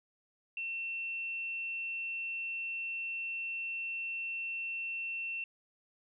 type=tone; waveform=sine; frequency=2700 Hz; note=E7; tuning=41 cents sharp; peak=-35 dBFS; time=0.57-5.44 s; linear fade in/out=2 ms; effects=none